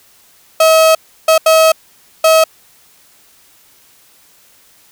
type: tone bursts at uneven times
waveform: 35% pulse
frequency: 641 Hz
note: E5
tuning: 49 cents flat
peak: -4 dBFS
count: 4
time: 0.6-0.95 / 1.28-1.38 / 1.46-1.72 / 2.24-2.44 s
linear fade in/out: 5 ms
effects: white hiss -48 dBFS RMS until 4.91 s